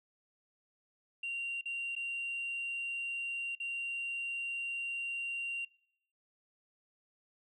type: tone with dropouts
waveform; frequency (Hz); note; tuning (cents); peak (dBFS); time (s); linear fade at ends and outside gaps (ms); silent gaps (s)
sine; 2765; F7; -18; -34; 1.23-5.65; 5; 1.612-1.656 / 1.953-1.963 / 3.552-3.6
effects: noise-tail reverb RT60 0.7 s tail -24 dB re dry + tanh soft clip ceiling -32 dBFS